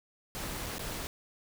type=noise with dropouts; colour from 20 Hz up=pink; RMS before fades=-38 dBFS; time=0.35-1.07 s; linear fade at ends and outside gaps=0 ms; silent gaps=0.663-0.666 / 0.783-0.793 s; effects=none